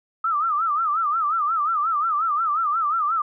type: tone with vibrato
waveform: sine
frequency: 1257 Hz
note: D#6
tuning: 17 cents sharp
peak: -19 dBFS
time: 0.24-3.22 s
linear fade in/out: 5 ms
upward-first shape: sine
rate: 5.6 Hz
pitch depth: 140 cents each way
effects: none